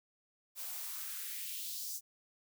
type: noise with high-pass filter sweep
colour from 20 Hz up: blue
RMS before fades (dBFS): -42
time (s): 0.55-2.01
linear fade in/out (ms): 50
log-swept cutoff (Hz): 530 to 6300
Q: 2.2
effects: none